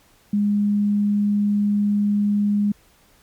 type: tone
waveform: sine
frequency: 205.5 Hz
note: G#3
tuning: 18 cents flat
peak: -16 dBFS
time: 0.33-2.72 s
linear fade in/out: 5 ms
effects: pink hiss -56 dBFS RMS until 3.22 s + MP3 96 kbps